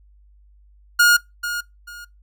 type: tone with echo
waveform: 45% pulse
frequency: 1430 Hz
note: F6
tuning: 41 cents sharp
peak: -10 dBFS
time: 0.99-1.17 s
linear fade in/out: 10 ms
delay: 440 ms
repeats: 2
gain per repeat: -12 dB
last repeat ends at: 2.05 s
effects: noise-tail reverb RT60 0.2 s tail -24 dB re dry + added 50 Hz sine -49 dBFS peak until 2.22 s